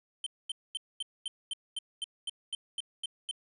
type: tone bursts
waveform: square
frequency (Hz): 3106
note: G7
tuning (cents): -17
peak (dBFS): -33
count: 13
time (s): 0.24-3.312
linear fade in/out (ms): 2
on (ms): 24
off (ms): 230
effects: resampled to 24000 Hz